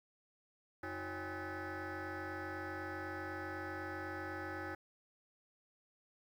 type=tone with frequency modulation; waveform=sine; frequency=594 Hz; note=D5; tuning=20 cents sharp; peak=-38 dBFS; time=0.83-4.75 s; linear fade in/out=5 ms; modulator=228 Hz; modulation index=5.3; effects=tanh soft clip ceiling -39 dBFS + 11-bit